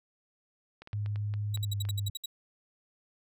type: clicks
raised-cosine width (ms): 0.3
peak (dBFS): -31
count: 9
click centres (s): 0.82 / 0.874 / 0.931 / 1.061 / 1.159 / 1.339 / 1.574 / 1.852 / 1.889
type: tone with pitch glide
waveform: sine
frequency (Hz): 103.83 to 100.93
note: G#2 to G#2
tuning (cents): 0 to -49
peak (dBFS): -30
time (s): 0.93-2.1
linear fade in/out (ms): 5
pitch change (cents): -49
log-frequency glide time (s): 1.59-1.74
type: tone bursts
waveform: sawtooth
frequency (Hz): 3863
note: B7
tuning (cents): -39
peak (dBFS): -31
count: 9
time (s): 1.54-2.259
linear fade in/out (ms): 5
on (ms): 23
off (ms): 64
effects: none